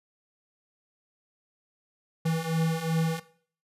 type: beating tone pair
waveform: square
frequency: 160.9 / 163.6 Hz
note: E3 / E3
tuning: -42 / -13 cents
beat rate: 2.7 Hz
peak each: -31 / -28 dBFS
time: 2.25-3.2 s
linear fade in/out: 10 ms
effects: noise-tail reverb RT60 0.5 s tail -17 dB re dry + resampled to 32000 Hz